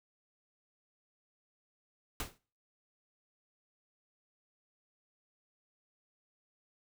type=noise with exponential decay; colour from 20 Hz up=pink; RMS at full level=-34 dBFS; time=2.2-2.38 s; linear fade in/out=1 ms; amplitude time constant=37 ms; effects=noise-tail reverb RT60 0.4 s tail -22 dB re dry